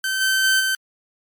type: tone with level steps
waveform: sawtooth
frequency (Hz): 1543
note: G6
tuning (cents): -28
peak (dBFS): -17 / -13 / -11 / -15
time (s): 0.04-0.75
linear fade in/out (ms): 2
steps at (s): 0.2 / 0.43 / 0.59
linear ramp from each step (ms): 20
effects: MP3 96 kbps